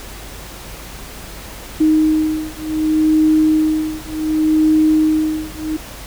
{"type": "beating tone pair", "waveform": "sine", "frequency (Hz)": [311.1, 311.77], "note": ["D#4", "D#4"], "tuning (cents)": [0, 4], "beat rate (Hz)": 0.67, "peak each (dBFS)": -15, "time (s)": [1.8, 5.77], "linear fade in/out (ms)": 10, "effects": ["added 50 Hz sine -36 dBFS peak until 6.06 s", "pink hiss -34 dBFS RMS until 6.06 s"]}